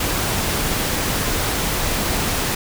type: noise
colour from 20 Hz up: pink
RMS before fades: -21 dBFS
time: 0-2.55 s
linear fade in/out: 5 ms
effects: none